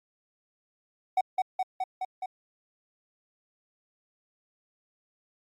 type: tone with echo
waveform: triangle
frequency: 750 Hz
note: F#5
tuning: 23 cents sharp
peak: -19 dBFS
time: 1.17-1.21 s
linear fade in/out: 5 ms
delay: 210 ms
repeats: 5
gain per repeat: -2 dB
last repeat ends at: 2.26 s
effects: Opus 48 kbps